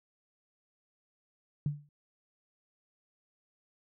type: tone with exponential decay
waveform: sine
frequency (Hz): 146.3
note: D3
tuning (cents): -6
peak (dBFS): -25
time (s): 1.66-1.89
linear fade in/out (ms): 2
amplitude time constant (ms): 48
effects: none